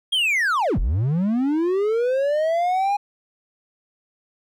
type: linear two-way sweep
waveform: triangle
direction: down then up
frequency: 3291 to 32.84 to 824 Hz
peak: -16 dBFS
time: 0.12-2.97 s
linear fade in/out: 10 ms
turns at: 0.79 s
effects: none